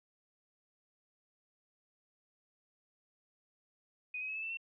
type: tone with pitch steps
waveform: sine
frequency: 2489 / 2531 / 2574 / 2617 / 2661 / 2706 Hz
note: D#7 / D#7 / E7 / E7 / E7 / E7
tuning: 0 / +29 / -42 / -13 / +16 / +45 cents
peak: -37 dBFS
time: 4.14-4.572 s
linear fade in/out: 5 ms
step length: 72 ms
effects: none